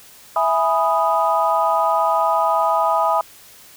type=chord; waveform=sine; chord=E major seventh; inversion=none; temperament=equal; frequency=659.3 / 830.6 / 987.8 / 1244.5 Hz; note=E5 / G#5 / B5 / D#6; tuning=0 / 0 / 0 / 0 cents; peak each=-20 dBFS; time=0.36-3.21 s; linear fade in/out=2 ms; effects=tanh soft clip ceiling -4 dBFS + white hiss -45 dBFS RMS until 3.76 s